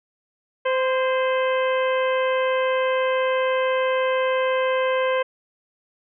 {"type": "harmonic tone with a mistuned harmonic", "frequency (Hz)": 518, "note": "C5", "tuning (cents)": -17, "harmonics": [1, 2, 3, 4, 5, 6], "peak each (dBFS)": [-20, -26, -30, -32, -34, -36], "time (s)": [0.65, 5.23], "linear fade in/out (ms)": 10, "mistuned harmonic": 3, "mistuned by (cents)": 38, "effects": []}